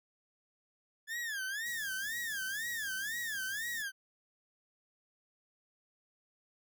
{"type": "tone with vibrato", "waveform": "40% pulse", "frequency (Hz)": 1708, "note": "G#6", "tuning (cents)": 48, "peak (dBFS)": -35, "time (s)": [1.07, 3.92], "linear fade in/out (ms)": 50, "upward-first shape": "sine", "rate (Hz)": 2, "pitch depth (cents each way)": 200}
{"type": "band-stop noise", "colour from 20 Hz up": "white", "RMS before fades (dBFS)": -48, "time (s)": [1.66, 3.82], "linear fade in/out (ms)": 0, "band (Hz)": [290, 5000], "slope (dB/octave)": 48}
{"effects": []}